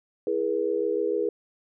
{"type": "chord", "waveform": "sine", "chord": "E major", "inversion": "none", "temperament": "equal with one note detuned", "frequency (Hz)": [329.6, 415.3, 482.3], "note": ["E4", "G#4", "B4"], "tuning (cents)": [0, 0, -41], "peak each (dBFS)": [-31, -26, -27], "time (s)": [0.27, 1.29], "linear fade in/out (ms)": 2, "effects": []}